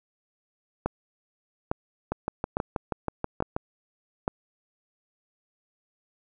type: two click trains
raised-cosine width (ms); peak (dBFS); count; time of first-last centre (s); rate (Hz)
1; -11 / -13; 5 / 10; 0.86-4.279 / 2.12-3.565; 1.17 / 6.23
effects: none